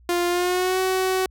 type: tone with pitch glide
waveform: sawtooth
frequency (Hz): 349.9 to 375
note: F4 to F#4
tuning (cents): +3 to +23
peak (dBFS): -16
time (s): 0.09-1.26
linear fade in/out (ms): 2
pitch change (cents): +120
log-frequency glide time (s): 0.28-0.79
effects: added 60 Hz sine -49 dBFS peak until 1.3 s